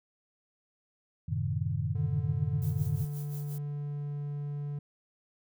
sine chord, F# diminished seventh, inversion none, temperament equal with one note detuned, 92.5 / 110 / 130.81 / 154.31 Hz, F#2 / A2 / C3 / Eb3, 0 / 0 / 0 / -14 cents, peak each -34 dBFS, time 1.28-3.05 s, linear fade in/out 10 ms
triangle tone with pitch glide, 146.83 to 144.89 Hz, D3 to D3, 0 to -23 cents, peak -31 dBFS, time 1.95-4.79 s, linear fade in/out 5 ms, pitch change -23 cents, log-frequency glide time 2.16-4.2 s
violet noise with tremolo, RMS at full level -47 dBFS, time 2.62-3.58 s, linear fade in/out 0 ms, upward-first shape sine, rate 5.7 Hz, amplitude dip 70%
effects none

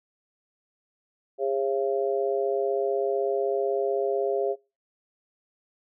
harmonic tone, 135.9 Hz, C#3, 34 cents flat, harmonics 3 / 4 / 5, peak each -26 / -28 / -30 dBFS, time 1.38-4.56 s, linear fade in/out 50 ms, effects noise-tail reverb RT60 0.3 s tail -26 dB re dry

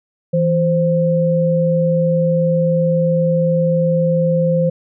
sine tone pair together, 164.81 / 522 Hz, E3 / C5, 0 / -4 cents, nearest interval octave + minor sixth, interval 1996 cents, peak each -15 dBFS, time 0.33-4.7 s, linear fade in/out 10 ms, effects none

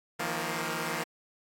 5% pulse chord, Eb suspended second, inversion none, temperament equal with one note detuned, 158.65 / 174.61 / 233.1 Hz, Eb3 / F3 / Bb3, +34 / 0 / 0 cents, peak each -24 dBFS, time 0.19-1.04 s, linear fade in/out 10 ms, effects AAC 64 kbps

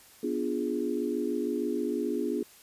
sine chord, B diminished seventh, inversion none, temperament equal, 246.9 / 293.7 / 349.2 / 415.3 Hz, B3 / D4 / F4 / Ab4, 0 / 0 / 0 / 0 cents, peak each -33 dBFS, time 0.23-2.43 s, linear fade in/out 5 ms, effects white hiss -55 dBFS RMS until 2.62 s + resampled to 32000 Hz

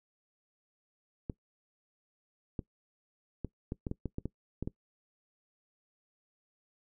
clicks, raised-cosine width 3 ms, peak -22 dBFS, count 11, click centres 1.298 / 2.592 / 3.447 / 3.721 / 3.868 / 3.914 / 4.057 / 4.184 / 4.256 / 4.626 / 4.675 s, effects noise-tail reverb RT60 0.1 s tail -21 dB re dry

